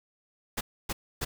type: noise bursts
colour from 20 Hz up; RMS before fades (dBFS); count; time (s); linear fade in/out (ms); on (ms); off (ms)
pink; -31; 3; 0.57-1.25; 10; 40; 280
effects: none